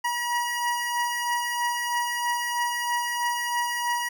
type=beating tone pair; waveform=25% pulse; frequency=958 / 961.1 Hz; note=A#5 / B5; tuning=+47 / -47 cents; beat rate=3.1 Hz; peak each=-28 / -22 dBFS; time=0.04-4.09 s; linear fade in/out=10 ms; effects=none